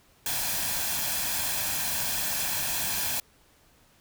white noise with comb filter, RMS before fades -29 dBFS, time 0.26-3.2 s, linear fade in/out 2 ms, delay 1.2 ms, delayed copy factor +0.55, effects pink hiss -61 dBFS RMS until 4 s

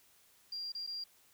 sine tone with dropouts, 4771 Hz, D8, 26 cents sharp, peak -38 dBFS, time 0.52-1.04 s, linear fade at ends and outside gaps 5 ms, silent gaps 0.721-0.749 / 0.866-0.873 s, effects white hiss -66 dBFS RMS until 1.33 s

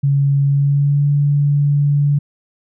sine tone with pitch glide, 140 to 144.02 Hz, C#3 to D3, +18 to -33 cents, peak -11 dBFS, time 0.03-2.19 s, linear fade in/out 10 ms, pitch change +49 cents, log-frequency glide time 0.45-1.07 s, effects none

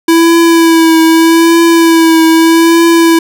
square tone with vibrato, 329.6 Hz, E4, in tune, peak -4 dBFS, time 0.08-3.19 s, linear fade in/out 5 ms, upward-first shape triangle, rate 0.81 Hz, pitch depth 33 cents each way, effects none

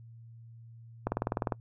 click train, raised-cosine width 1 ms, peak -15 dBFS, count 10, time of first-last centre 1.07-1.522 s, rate 19.9 Hz, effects noise-tail reverb RT60 0.1 s tail -26 dB re dry + added 115 Hz sine -48 dBFS peak until 1.6 s

